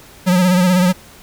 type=tone with vibrato; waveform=square; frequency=181.5 Hz; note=F#3; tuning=33 cents flat; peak=-11 dBFS; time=0.26-0.93 s; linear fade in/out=20 ms; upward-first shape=sine; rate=16 Hz; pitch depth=53 cents each way; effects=pink hiss -42 dBFS RMS until 1.22 s